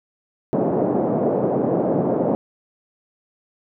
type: band-pass noise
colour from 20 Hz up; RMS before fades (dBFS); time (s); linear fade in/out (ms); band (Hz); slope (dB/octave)
white; -20; 0.53-2.35; 0; 150 to 600; 24
effects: none